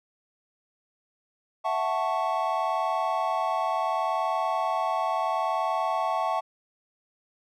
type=chord; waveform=triangle; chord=F# minor seventh; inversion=third; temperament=equal; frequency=659.3 / 740 / 880 / 1108.7 Hz; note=E5 / F#5 / A5 / C#6; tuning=0 / 0 / 0 / 0 cents; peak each=-28 dBFS; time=1.64-6.41 s; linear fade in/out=20 ms; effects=none